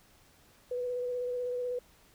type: tone with vibrato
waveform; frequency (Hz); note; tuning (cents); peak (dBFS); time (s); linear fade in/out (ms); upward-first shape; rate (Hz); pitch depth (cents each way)
sine; 493.9; B4; 0; -31; 0.71-1.79; 5; square; 16; 14
effects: pink hiss -62 dBFS RMS until 2.14 s